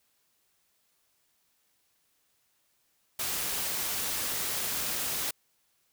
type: noise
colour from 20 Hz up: white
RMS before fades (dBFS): -32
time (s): 3.19-5.31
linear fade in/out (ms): 5
effects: white hiss -72 dBFS RMS until 5.92 s

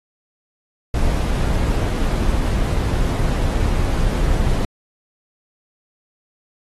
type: noise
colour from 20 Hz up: brown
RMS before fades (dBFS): -18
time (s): 0.94-4.65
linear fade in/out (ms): 2
effects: AAC 32 kbps

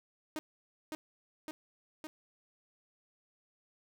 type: tone with echo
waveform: sawtooth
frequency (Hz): 310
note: D#4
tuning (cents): -6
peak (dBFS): -32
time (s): 0.36-0.39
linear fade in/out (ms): 0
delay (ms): 560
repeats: 3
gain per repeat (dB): -2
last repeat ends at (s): 2.07
effects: none

